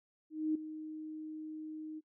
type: tone with ADSR envelope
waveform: sine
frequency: 311.1 Hz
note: D#4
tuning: in tune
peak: -28 dBFS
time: 0.3-2.01 s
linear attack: 250 ms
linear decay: 6 ms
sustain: -13 dB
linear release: 30 ms
effects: noise-tail reverb RT60 0.1 s tail -26 dB re dry